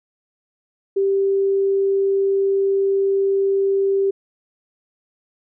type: tone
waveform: sine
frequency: 392 Hz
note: G4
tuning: in tune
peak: -15 dBFS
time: 0.96-4.11 s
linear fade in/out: 10 ms
effects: none